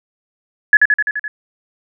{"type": "tone with echo", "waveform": "sine", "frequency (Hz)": 1700, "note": "G#6", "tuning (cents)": 40, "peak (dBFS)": -3, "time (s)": [0.73, 0.77], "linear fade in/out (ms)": 2, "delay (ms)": 85, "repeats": 6, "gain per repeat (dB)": -3, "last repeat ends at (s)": 1.28, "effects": []}